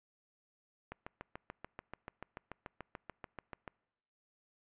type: click train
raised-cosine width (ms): 0.5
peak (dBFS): -28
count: 20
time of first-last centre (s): 0.92-3.678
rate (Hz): 6.89
effects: noise-tail reverb RT60 1.0 s tail -26 dB re dry + resampled to 8000 Hz